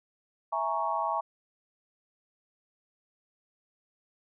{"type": "chord", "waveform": "sine", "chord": "A# half-diminished seventh", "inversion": "second", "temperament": "equal", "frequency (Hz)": [659.3, 830.6, 932.3, 1108.7], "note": ["E5", "G#5", "A#5", "C#6"], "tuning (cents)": [0, 0, 0, 0], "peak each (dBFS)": [-34, -33, -32, -32], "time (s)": [0.52, 1.21], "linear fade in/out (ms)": 10, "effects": []}